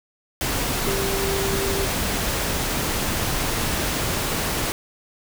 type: tone in noise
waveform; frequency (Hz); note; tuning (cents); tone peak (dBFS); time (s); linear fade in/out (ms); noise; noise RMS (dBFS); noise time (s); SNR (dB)
sine; 392; G4; 0; -25; 0.87-1.85; 0; pink; -24; 0.41-4.72; -4
effects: none